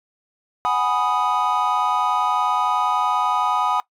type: chord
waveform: triangle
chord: G# minor seventh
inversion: third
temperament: equal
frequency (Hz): 740 / 830.6 / 987.8 / 1244.5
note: F#5 / G#5 / B5 / D#6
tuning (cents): 0 / 0 / 0 / 0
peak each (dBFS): -23 / -22 / -21 / -20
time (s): 0.65-3.8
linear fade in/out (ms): 0
effects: noise-tail reverb RT60 0.1 s tail -20 dB re dry + tanh soft clip ceiling -5 dBFS